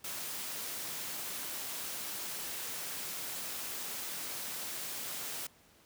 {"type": "high-pass noise", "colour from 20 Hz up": "white", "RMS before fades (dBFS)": -40, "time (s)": [0.04, 5.47], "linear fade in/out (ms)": 5, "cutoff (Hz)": 130, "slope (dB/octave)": 12, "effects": ["pink hiss -63 dBFS RMS until 5.85 s", "high-pass 60 Hz 12 dB/octave"]}